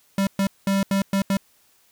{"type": "tone bursts at uneven times", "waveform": "square", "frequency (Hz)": 196, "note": "G3", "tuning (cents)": 0, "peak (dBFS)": -19, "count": 6, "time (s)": [[0.18, 0.27], [0.39, 0.47], [0.67, 0.83], [0.91, 1.02], [1.13, 1.22], [1.3, 1.37]], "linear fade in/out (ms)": 2, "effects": ["white hiss -60 dBFS RMS until 1.91 s"]}